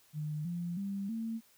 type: tone with pitch steps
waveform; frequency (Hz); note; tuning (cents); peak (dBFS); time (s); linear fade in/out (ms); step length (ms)
sine; 151.6 / 173.14 / 197.74 / 225.8; D#3 / F3 / G3 / A3; -45 / -15 / +15 / +45; -34; 0.13-1.41; 50; 320
effects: white hiss -65 dBFS RMS until 1.57 s